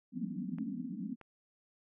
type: band-pass noise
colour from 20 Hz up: pink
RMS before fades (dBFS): -39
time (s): 0.12-1.16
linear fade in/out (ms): 50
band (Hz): 170 to 280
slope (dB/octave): 96
type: clicks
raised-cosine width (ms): 0.5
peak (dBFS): -37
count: 2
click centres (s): 0.585 / 1.213
effects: none